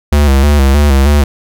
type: tone with vibrato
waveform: square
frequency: 70.4 Hz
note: C#2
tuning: 27 cents sharp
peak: -6 dBFS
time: 0.12-1.24 s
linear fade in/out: 5 ms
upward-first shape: square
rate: 3.2 Hz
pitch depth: 65 cents each way
effects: none